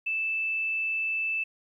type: tone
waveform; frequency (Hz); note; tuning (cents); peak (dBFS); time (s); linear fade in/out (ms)
sine; 2637; E7; 0; -26; 0.06-1.44; 10
effects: 11-bit